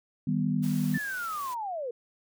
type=chord; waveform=sine; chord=Eb augmented; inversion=none; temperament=equal; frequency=155.56 / 196 / 246.9 Hz; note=Eb3 / G3 / B3; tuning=0 / 0 / 0 cents; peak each=-29 dBFS; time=0.27-0.98 s; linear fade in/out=5 ms
type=noise; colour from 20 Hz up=white; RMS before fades=-45 dBFS; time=0.62-1.55 s; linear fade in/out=20 ms
type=linear sweep; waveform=sine; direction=down; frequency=1797 to 456.7 Hz; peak=-31 dBFS; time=0.94-1.91 s; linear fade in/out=5 ms
effects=none